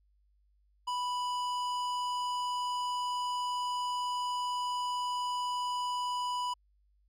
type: tone with hard clipping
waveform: triangle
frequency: 987.8 Hz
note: B5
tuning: in tune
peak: -33 dBFS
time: 0.87-6.54 s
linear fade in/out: 10 ms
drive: 17 dB
effects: added 50 Hz sine -66 dBFS peak until 7.08 s